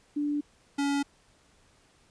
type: tone pair in turn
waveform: sine / square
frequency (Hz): 292.6 / 282.3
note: D4 / C#4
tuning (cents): -6 / +32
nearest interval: minor second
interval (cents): 62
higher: first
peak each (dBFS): -26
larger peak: neither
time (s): 0.16-0.41 / 0.78-1.03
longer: neither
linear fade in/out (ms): 10
effects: pink hiss -63 dBFS RMS until 2.1 s + resampled to 22050 Hz